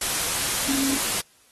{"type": "tone in noise", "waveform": "sine", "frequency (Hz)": 271.9, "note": "C#4", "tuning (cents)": -33, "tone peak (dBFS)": -24, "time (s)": [0.68, 0.97], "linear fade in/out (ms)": 5, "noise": "white", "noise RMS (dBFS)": -25, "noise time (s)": [0.01, 1.21], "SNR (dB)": -2, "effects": ["white hiss -58 dBFS RMS until 1.51 s", "AAC 32 kbps"]}